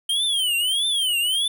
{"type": "tone with vibrato", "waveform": "square", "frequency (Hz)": 3136, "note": "G7", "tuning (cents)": 0, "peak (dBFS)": -20, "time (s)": [0.09, 1.48], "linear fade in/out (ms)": 5, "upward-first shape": "triangle", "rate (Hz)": 1.6, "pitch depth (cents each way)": 240, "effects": []}